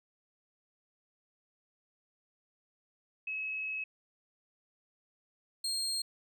sine / 30% pulse tone pair in turn, 2572 / 4221 Hz, E7 / C8, -43 / +14 cents, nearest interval major sixth, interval 857 cents, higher second, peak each -34 / -29 dBFS, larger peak second, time 3.27-3.84 / 5.64-6.02 s, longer first, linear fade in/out 5 ms, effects none

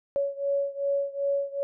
sine beating tone pair, 559 / 561.6 Hz, C#5 / C#5, +14 / +22 cents, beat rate 2.6 Hz, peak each -27 / -29 dBFS, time 0.16-1.63 s, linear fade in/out 0 ms, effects none

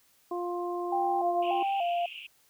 harmonic tone, 351.4 Hz, F4, 11 cents sharp, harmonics 1 / 2 / 3, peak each -32 / -36 / -38 dBFS, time 0.31-1.63 s, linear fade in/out 5 ms
sine tone with vibrato, 740 Hz, F#5, in tune, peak -26 dBFS, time 0.92-2.06 s, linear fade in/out 5 ms, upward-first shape square, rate 1.7 Hz, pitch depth 110 cents each way
white band-pass noise, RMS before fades -43 dBFS, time 1.42-2.27 s, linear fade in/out 10 ms, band 2500 to 3000 Hz, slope 96 dB/octave
effects white hiss -65 dBFS RMS until 2.49 s

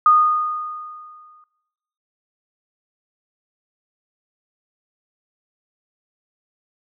sine tone with exponential decay, 1231 Hz, D#6, 19 cents flat, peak -8 dBFS, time 0.06-1.44 s, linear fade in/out 2 ms, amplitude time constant 300 ms, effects noise-tail reverb RT60 0.9 s tail -19 dB re dry

